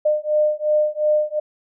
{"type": "beating tone pair", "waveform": "sine", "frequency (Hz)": [604, 606.8], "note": ["D5", "D#5"], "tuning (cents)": [48, -44], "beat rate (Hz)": 2.8, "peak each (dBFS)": -19, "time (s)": [0.05, 1.4], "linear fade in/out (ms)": 10, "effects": []}